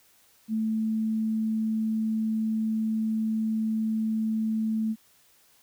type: tone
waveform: sine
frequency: 220 Hz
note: A3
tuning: in tune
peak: -24 dBFS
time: 0.48-4.96 s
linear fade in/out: 50 ms
effects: white hiss -61 dBFS RMS until 5.62 s